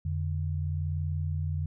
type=tone pair together; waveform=sine; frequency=87 / 147.99 Hz; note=F2 / D3; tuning=-6 / +14 cents; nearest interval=major sixth; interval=920 cents; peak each=-29 / -33 dBFS; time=0.05-1.66 s; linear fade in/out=5 ms; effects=none